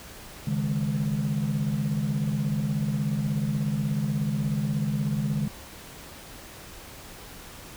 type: chord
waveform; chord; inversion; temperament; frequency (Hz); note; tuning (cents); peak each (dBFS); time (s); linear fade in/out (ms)
sine; C# suspended second; none; equal with one note detuned; 138.59 / 155.11 / 207.7; C#3 / D#3 / G#3; 0 / -5 / 0; -27; 0.47-5.48; 5
effects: tanh soft clip ceiling -19 dBFS + pink hiss -44 dBFS RMS until 7.76 s